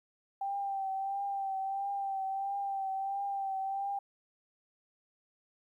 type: tone with vibrato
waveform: sine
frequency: 784 Hz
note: G5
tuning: in tune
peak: -32 dBFS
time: 0.41-3.99 s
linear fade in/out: 5 ms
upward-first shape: triangle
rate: 1.5 Hz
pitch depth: 39 cents each way
effects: 12-bit